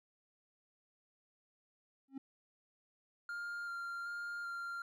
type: tone with exponential growth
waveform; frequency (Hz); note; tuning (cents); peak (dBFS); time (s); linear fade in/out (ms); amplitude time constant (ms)
triangle; 269.6; C#4; -48; -36; 2.08-2.18; 5; 21
type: tone with vibrato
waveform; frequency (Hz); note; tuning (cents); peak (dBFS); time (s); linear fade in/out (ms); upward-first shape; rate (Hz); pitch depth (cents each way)
triangle; 1396.9; F6; 0; -38; 3.29-4.82; 2; square; 1.3; 11
effects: none